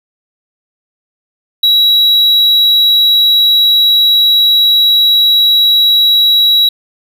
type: tone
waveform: triangle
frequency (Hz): 3884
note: B7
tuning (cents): -30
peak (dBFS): -4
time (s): 1.63-6.69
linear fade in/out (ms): 5
effects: none